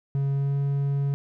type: tone with pitch glide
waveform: triangle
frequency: 138.59 to 140.12 Hz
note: C#3 to C#3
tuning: 0 to +19 cents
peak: -20 dBFS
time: 0.15-1.14 s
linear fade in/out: 0 ms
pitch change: +19 cents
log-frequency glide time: 0.32-0.57 s
effects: none